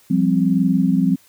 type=chord; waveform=sine; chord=F suspended second; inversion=none; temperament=equal; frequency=174.61 / 196 / 261.6 Hz; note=F3 / G3 / C4; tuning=0 / 0 / 0 cents; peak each=-18 dBFS; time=0.1-1.16 s; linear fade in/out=10 ms; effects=white hiss -53 dBFS RMS until 1.28 s